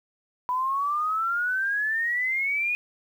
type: exponential sweep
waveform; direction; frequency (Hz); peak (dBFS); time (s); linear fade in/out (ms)
sine; up; 987.8 to 2479; -23; 0.49-2.75; 0
effects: 9-bit